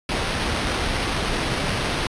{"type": "noise with sample-and-hold", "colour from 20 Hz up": "pink", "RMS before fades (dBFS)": -24, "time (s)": [0.09, 2.07], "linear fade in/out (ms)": 2, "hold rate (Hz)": 7350, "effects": ["resampled to 22050 Hz"]}